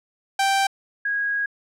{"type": "tone pair in turn", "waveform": ["sawtooth", "sine"], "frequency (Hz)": [783, 1646.7], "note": ["G5", "G#6"], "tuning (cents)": [-2, -15], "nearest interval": "octave + minor second", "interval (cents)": 1287, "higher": "second", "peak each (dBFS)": [-14, -21], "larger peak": "first", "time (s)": [[0.39, 0.67], [1.05, 1.46]], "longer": "second", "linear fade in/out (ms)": 5, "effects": ["low-pass 10000 Hz 12 dB/octave"]}